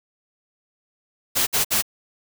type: noise bursts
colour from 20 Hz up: white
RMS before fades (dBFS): -20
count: 3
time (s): 1.35-1.824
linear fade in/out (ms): 20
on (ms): 120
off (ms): 57
effects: none